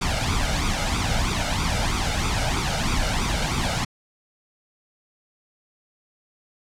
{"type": "noise with flanger", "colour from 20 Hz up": "pink", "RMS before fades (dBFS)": -23, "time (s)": [0.01, 3.85], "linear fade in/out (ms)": 10, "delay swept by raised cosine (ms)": [0.83, 1.41], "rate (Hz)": 3.1, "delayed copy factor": 0.7, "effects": ["low-pass 7000 Hz 12 dB/octave"]}